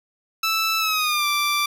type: tone with pitch glide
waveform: 15% pulse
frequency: 1318.5 to 1174.6 Hz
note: E6 to D6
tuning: 0 to 0 cents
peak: -13 dBFS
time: 0.43-1.66 s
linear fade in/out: 5 ms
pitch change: -200 cents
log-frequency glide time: 0.79-1.26 s
effects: none